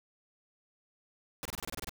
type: noise bursts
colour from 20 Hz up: pink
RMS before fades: -39 dBFS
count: 10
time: 1.43-1.894 s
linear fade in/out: 0 ms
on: 23 ms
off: 26 ms
effects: none